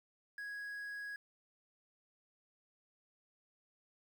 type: tone with quantisation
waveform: triangle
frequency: 1661.2 Hz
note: G#6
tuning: in tune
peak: -40 dBFS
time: 0.38-1.16 s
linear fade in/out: 2 ms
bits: 11
effects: none